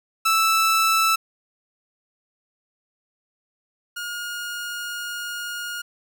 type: tone pair in turn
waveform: sawtooth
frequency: 1318.5 / 1428.8 Hz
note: E6 / F6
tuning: 0 / +39 cents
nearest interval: minor second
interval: 139 cents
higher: second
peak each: -13 / -25 dBFS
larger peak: first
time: 0.25-1.16 / 3.96-5.82 s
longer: second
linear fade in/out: 10 ms
effects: none